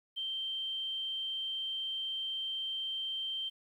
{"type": "tone", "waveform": "sine", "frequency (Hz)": 3136, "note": "G7", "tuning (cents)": 0, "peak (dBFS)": -34, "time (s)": [0.16, 3.5], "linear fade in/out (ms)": 20, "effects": ["11-bit"]}